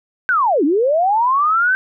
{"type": "linear two-way sweep", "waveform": "sine", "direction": "down then up", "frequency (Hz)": [1556, 266.7, 1556], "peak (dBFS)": -12, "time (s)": [0.29, 1.75], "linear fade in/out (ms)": 0, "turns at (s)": 0.64, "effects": []}